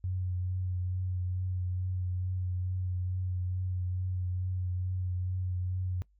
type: tone with vibrato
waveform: sine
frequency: 91.4 Hz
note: F#2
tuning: 21 cents flat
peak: -30 dBFS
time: 0.04-6.02 s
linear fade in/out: 0 ms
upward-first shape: triangle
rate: 2.3 Hz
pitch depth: 23 cents each way
effects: noise-tail reverb RT60 0.1 s tail -21 dB re dry + added 50 Hz sine -63 dBFS peak until 6.19 s